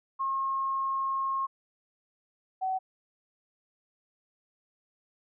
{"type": "tone pair in turn", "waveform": "sine", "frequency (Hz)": [1078, 755.4], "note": ["C#6", "F#5"], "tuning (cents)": [-49, 36], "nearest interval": "tritone", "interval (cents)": 615, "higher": "first", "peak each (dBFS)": -27, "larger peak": "neither", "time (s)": [[0.19, 1.47], [2.61, 2.79]], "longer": "first", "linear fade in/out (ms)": 20, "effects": []}